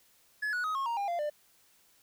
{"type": "tone with pitch steps", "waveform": "triangle", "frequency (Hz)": [1703, 1465.5, 1261.2, 1085.3, 933.9, 803.7, 691.6, 595.2], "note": ["G#6", "F#6", "D#6", "C#6", "A#5", "G5", "F5", "D5"], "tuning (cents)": [43, -17, 23, -37, 3, 43, -17, 23], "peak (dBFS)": -28, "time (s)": [0.42, 1.3], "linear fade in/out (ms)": 10, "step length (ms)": 110, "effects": ["white hiss -65 dBFS RMS until 2.02 s"]}